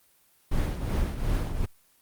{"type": "noise with tremolo", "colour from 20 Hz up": "brown", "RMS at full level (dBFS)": -24, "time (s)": [0.51, 1.66], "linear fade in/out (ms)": 10, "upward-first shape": "triangle", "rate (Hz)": 2.7, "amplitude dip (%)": 65, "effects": ["white hiss -63 dBFS RMS until 2.01 s", "Opus 24 kbps"]}